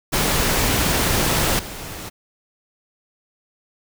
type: noise with level steps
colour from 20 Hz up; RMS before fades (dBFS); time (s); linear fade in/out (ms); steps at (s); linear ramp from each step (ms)
pink; -19 / -33; 0.12-2.1; 20; 1.59; 2
effects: none